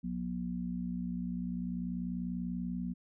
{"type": "harmonic tone", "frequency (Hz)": 60.3, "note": "B1", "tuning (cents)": -41, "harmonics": [1, 3, 4], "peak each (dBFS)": [-46, -36, -38], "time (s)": [0.03, 2.94], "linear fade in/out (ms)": 20, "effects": []}